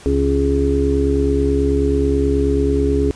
harmonic tone, 69.3 Hz, C#2, in tune, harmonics 1 / 2 / 4 / 5 / 6, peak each -18 / -26 / -19 / -25 / -18 dBFS, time 0.06-3.11 s, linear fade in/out 0 ms, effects pink hiss -41 dBFS RMS until 3.15 s + resampled to 22050 Hz

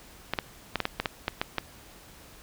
clicks, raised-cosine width 0.3 ms, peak -10 dBFS, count 10, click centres 0.336 / 0.388 / 0.757 / 0.803 / 0.854 / 1 / 1.058 / 1.281 / 1.415 / 1.583 s, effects pink hiss -51 dBFS RMS until 2.42 s

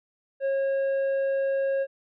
triangle tone with tanh clipping, 544 Hz, C#5, 33 cents flat, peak -24 dBFS, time 0.4-1.87 s, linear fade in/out 50 ms, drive 10 dB, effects none

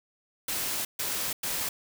white noise bursts at uneven times, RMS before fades -31 dBFS, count 3, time 0.48-0.85 / 0.99-1.33 / 1.43-1.69 s, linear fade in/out 5 ms, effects none

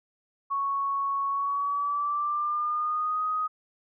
sine tone with pitch glide, 1108.7 to 1251.7 Hz, C#6 to D#6, 0 to +10 cents, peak -25 dBFS, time 0.5-3.48 s, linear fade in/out 20 ms, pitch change +210 cents, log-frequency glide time 1.29-3.23 s, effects none

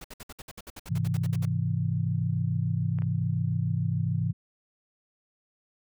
pink noise bursts, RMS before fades -42 dBFS, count 16, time 0.01-1.454 s, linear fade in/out 5 ms, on 34 ms, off 60 ms
clicks, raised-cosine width 0.5 ms, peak -30 dBFS, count 4, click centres 0.213 / 1.45 / 2.987 / 3.021 s
sine chord, Ab augmented, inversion none, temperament equal, 103.83 / 130.81 / 164.81 Hz, Ab2 / C3 / E3, 0 / 0 / 0 cents, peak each -29 dBFS, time 0.89-4.33 s, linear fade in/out 20 ms
effects none

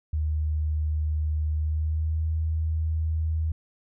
sine tone with pitch glide, 76.8 to 79.51 Hz, D#2 to D#2, -22 to +38 cents, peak -23 dBFS, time 0.13-3.52 s, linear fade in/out 5 ms, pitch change +60 cents, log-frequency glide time 1.56-2.26 s, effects none

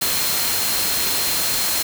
sine tone in noise, 4186 Hz, C8, in tune, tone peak -27 dBFS, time 0.01-1.83 s, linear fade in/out 10 ms, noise white, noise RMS -21 dBFS, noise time 0.01-1.83 s, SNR -9 dB, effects none

